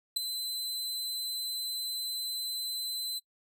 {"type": "tone with ADSR envelope", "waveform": "sawtooth", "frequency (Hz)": 4045, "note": "B7", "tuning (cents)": 41, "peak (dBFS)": -21, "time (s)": [0.16, 3.2], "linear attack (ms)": 9, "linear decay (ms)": 9, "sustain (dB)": -9, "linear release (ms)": 24, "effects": ["noise-tail reverb RT60 0.1 s tail -23 dB re dry"]}